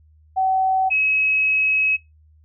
sine tone pair in turn, 759 / 2560 Hz, F#5 / D#7, +44 / +49 cents, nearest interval octave + major sixth, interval 2105 cents, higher second, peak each -16 dBFS, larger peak neither, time 0.36-0.9 / 0.9-1.97 s, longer second, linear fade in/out 20 ms, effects noise-tail reverb RT60 0.2 s tail -22 dB re dry + added 77 Hz sine -50 dBFS peak until 2.44 s

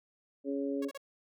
harmonic tone, 139.1 Hz, C#3, 6 cents sharp, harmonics 2 / 3 / 4, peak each -33 / -37 / -39 dBFS, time 0.44-0.91 s, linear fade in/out 50 ms
sawtooth tone bursts, 554 Hz, C#5, 1 cent flat, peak -37 dBFS, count 3, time 0.82-0.976 s, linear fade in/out 5 ms, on 30 ms, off 33 ms
effects none

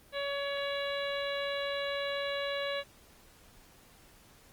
harmonic tone, 563 Hz, C#5, 27 cents sharp, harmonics 1 / 2 / 3 / 4 / 5 / 6 / 7, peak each -34 / -42 / -40 / -43 / -44 / -44 / -43 dBFS, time 0.12-2.84 s, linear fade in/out 50 ms, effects pink hiss -59 dBFS RMS until 4.52 s + Opus 32 kbps

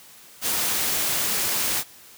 white noise, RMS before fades -24 dBFS, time 0.41-1.84 s, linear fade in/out 50 ms, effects white hiss -48 dBFS RMS until 2.17 s + high-pass 60 Hz 12 dB/octave

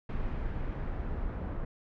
brown noise with low-pass filter sweep, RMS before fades -34 dBFS, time 0.09-1.65 s, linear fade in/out 5 ms, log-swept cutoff 2200 to 1400 Hz, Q 1, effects none

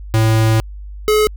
square tone pair in turn, 111 / 426.4 Hz, A2 / G#4, +16 / +46 cents, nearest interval octave + major seventh, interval 2330 cents, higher second, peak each -11 dBFS, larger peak neither, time 0.14-0.6 / 1.08-1.27 s, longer first, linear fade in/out 0 ms, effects added 50 Hz sine -28 dBFS peak until 1.36 s

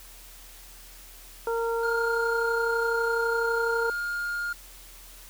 harmonic tone, 461 Hz, A#4, 19 cents flat, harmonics 1 / 2 / 3, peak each -26 / -32 / -34 dBFS, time 1.47-3.9 s, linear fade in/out 2 ms
triangle tone, 1415 Hz, F6, 22 cents sharp, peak -26 dBFS, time 1.83-4.53 s, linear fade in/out 5 ms
effects added 40 Hz sine -49 dBFS peak until 5.29 s + white hiss -49 dBFS RMS until 5.29 s

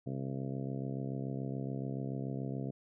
harmonic tone, 67 Hz, C2, 42 cents sharp, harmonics 2 / 3 / 4 / 5 / 6 / 7 / 8 / 9 / 10, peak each -38 / -42 / -42 / -50 / -47 / -49 / -53 / -55 / -51 dBFS, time 0.06-2.71 s, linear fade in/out 10 ms, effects none

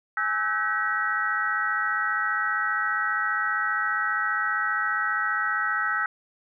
sine tone cluster, 834 / 1306 / 1519 / 1614 / 1921 Hz, G#5 / E6 / F#6 / G#6 / B6, +7 / -17 / +45 / -50 / -48 cents, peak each -36 / -27 / -27 / -35 / -30 dBFS, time 0.17-6.06 s, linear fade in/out 2 ms, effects none

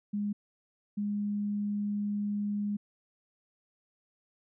sine tone bursts at uneven times, 205.7 Hz, G#3, 16 cents flat, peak -29 dBFS, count 2, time 0.13-0.33 / 0.97-2.77 s, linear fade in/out 10 ms, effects none

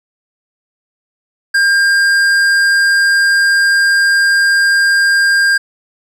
sine tone with tanh clipping, 1603 Hz, G6, 38 cents sharp, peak -10 dBFS, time 1.54-5.58 s, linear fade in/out 10 ms, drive 13 dB, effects none

